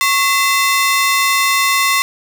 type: ring-modulated tone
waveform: sawtooth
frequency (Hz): 1568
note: G6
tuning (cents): 0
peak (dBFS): -5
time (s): 0.01-2.02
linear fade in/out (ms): 0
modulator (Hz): 469
effects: none